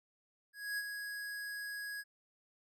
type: tone with ADSR envelope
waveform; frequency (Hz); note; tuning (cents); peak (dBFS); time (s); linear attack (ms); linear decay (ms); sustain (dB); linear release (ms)
square; 1661.2; G#6; 0; -35; 0.53-2.04; 250; 40; -6; 42
effects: none